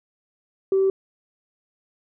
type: tone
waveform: sine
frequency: 385.6 Hz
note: G4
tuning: 28 cents flat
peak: -15 dBFS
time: 0.72-0.9 s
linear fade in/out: 2 ms
effects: tanh soft clip ceiling -12 dBFS